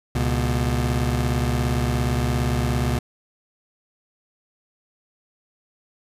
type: tone pair together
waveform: 25% pulse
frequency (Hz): 69.28 / 121.3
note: C#2 / B2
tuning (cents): 0 / -31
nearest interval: minor seventh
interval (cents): 969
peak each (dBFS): -19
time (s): 0.15-2.99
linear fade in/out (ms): 5
effects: resampled to 32000 Hz